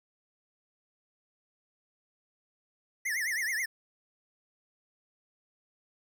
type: tone with vibrato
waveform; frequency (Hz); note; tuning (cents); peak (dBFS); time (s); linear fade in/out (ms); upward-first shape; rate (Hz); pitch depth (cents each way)
square; 1916; A#6; +47; -30; 3.05-3.66; 10; triangle; 9.4; 230
effects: none